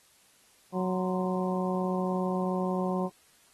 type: harmonic tone with a mistuned harmonic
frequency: 184.7 Hz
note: F#3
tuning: 3 cents flat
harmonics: 1 / 2 / 3 / 4 / 5 / 6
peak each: -29 / -33 / -35 / -37 / -39 / -39 dBFS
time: 0.72-3.1 s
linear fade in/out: 50 ms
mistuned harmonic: 6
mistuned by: -110 cents
effects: white hiss -62 dBFS RMS until 3.53 s + AAC 32 kbps